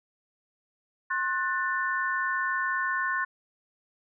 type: chord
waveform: sine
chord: F# diminished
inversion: second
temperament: just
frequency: 1065.6 / 1480 / 1776 Hz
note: C6 / F#6 / A6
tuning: +31 / 0 / +16 cents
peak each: -30 dBFS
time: 1.1-3.25 s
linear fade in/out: 10 ms
effects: none